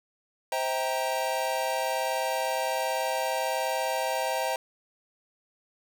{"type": "chord", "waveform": "square", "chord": "C dominant seventh", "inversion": "none", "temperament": "equal with one note detuned", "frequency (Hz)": [523.3, 644.6, 784, 932.3], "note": ["C5", "E5", "G5", "Bb5"], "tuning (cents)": [0, -39, 0, 0], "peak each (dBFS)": -33, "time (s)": [0.52, 4.56], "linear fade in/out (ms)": 2, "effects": []}